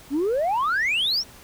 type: exponential sweep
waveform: sine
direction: up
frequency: 261.6 to 5800 Hz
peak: -18 dBFS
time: 0.1-1.24 s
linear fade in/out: 50 ms
effects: tanh soft clip ceiling -18 dBFS + pink hiss -47 dBFS RMS until 1.43 s